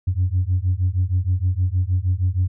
sine beating tone pair, 88.5 / 94.9 Hz, F2 / F#2, +23 / +44 cents, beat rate 6.4 Hz, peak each -19 dBFS, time 0.07-2.48 s, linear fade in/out 10 ms, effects tanh soft clip ceiling -12 dBFS

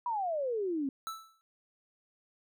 sine exponential sweep, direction down, 996 to 261.6 Hz, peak -30 dBFS, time 0.06-0.89 s, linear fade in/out 2 ms
square tone with exponential decay, 1318.5 Hz, E6, in tune, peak -34 dBFS, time 1.07-1.41 s, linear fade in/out 0 ms, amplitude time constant 73 ms
effects none

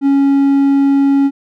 triangle tone, 277.2 Hz, C#4, in tune, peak -6 dBFS, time 0.01-1.31 s, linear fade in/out 50 ms, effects none

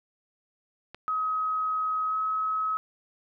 click, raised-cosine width 0.3 ms, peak -25 dBFS, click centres 0.946 s
sine tone with pitch glide, 1269 to 1280.8 Hz, D#6 to D#6, +34 to +50 cents, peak -25 dBFS, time 1.08-2.77 s, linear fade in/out 0 ms, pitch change +16 cents, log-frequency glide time 2.07-2.15 s
effects none

